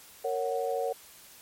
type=chord; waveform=sine; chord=F# major; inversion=first; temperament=just; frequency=462.5 / 555 / 740 Hz; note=A#4 / C#5 / F#5; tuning=-14 / +2 / 0 cents; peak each=-31 / -32 / -33 dBFS; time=0.24-0.93 s; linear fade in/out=10 ms; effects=white hiss -52 dBFS RMS until 1.41 s + MP3 64 kbps